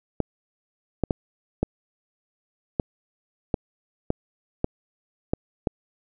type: clicks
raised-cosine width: 2 ms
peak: -8 dBFS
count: 10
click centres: 0.203 / 1.037 / 1.108 / 1.63 / 2.798 / 3.542 / 4.104 / 4.644 / 5.335 / 5.672 s
effects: none